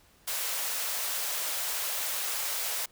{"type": "high-pass noise", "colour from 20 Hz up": "white", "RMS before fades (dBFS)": -32, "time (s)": [0.27, 2.86], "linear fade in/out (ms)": 10, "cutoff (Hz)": 460, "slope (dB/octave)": 48, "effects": ["pink hiss -61 dBFS RMS until 2.91 s"]}